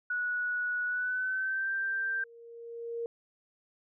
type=tone with pitch glide; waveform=sine; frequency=1467 to 1572.3 Hz; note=F#6 to G6; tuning=-15 to +5 cents; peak=-29 dBFS; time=0.1-2.24 s; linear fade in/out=5 ms; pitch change=+120 cents; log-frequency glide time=0.86-1.7 s
type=tone with exponential growth; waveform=sine; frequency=466.2 Hz; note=A#4; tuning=in tune; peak=-31 dBFS; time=1.54-3.06 s; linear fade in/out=1 ms; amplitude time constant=330 ms
effects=none